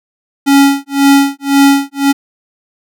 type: tone with tremolo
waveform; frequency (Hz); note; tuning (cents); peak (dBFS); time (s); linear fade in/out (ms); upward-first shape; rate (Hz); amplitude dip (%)
square; 278.4; C#4; +8; -4; 0.46-2.13; 20; sine; 1.9; 100
effects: none